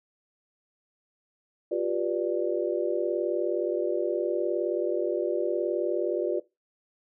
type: chord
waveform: sine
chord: G dominant seventh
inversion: third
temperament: just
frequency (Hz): 352.8 / 392 / 490 / 588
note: F4 / G4 / B4 / D5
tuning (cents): +18 / 0 / -14 / +2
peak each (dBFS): -28 / -32 / -32 / -30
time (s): 1.71-6.4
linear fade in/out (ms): 10
effects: noise-tail reverb RT60 0.2 s tail -17 dB re dry